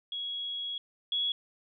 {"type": "tone pair in turn", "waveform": "sine", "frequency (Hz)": [3328, 3353], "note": ["G#7", "G#7"], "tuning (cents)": [3, 16], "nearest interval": "unison", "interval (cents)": 13, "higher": "second", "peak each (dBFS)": [-33, -27], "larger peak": "second", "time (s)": [[0.12, 0.78], [1.12, 1.32]], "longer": "first", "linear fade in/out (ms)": 2, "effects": []}